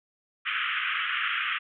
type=band-pass noise; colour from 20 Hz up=pink; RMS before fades=-29 dBFS; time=0.45-1.59 s; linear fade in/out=20 ms; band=1200 to 3200 Hz; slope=96 dB/octave; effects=none